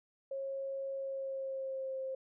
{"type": "tone with pitch glide", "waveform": "sine", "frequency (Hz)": [543, 528.8], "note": ["C#5", "C5"], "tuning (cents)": [-36, 18], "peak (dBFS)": -36, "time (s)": [0.31, 2.15], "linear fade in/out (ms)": 5, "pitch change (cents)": -46, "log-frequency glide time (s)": [0.95, 1.99], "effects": []}